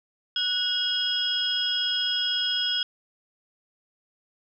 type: tone cluster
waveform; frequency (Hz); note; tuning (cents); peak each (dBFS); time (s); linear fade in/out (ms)
sine; 1478 / 2884 / 3294 / 5110; F#6 / F#7 / G#7 / D#8; -2 / -45 / -15 / +45; -33 / -32 / -25 / -31; 0.36-2.83; 2
effects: none